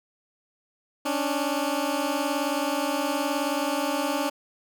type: beating tone pair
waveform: 15% pulse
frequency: 277.2 / 296.2 Hz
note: C#4 / D4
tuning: 0 / +15 cents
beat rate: 19 Hz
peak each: -21 dBFS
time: 1.05-4.3 s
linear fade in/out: 10 ms
effects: none